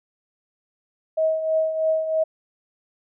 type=tone with tremolo; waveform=sine; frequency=636 Hz; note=D#5; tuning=38 cents sharp; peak=-16 dBFS; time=1.17-2.24 s; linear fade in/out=10 ms; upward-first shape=triangle; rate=3.1 Hz; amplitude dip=65%; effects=none